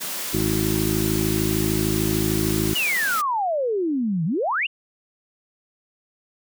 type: high-pass noise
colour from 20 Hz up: white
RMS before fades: -29 dBFS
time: 0-3.22 s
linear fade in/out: 20 ms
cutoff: 140 Hz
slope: 96 dB/octave
type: harmonic tone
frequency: 53.3 Hz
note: G#1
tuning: 46 cents sharp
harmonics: 1 / 2 / 3 / 4 / 5 / 6 / 7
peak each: -31 / -28 / -27 / -28 / -36 / -25 / -27 dBFS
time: 0.33-2.74 s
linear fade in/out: 10 ms
type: exponential two-way sweep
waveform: sine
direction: down then up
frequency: 3000 to 153.2 to 3000 Hz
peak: -20 dBFS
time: 2.75-4.67 s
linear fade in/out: 10 ms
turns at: 4.25 s
effects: none